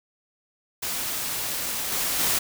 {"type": "noise with level steps", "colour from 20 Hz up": "white", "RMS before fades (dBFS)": [-29, -26, -23], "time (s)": [0.82, 2.39], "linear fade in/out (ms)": 10, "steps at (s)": [1.92, 2.19], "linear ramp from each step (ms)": 5, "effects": []}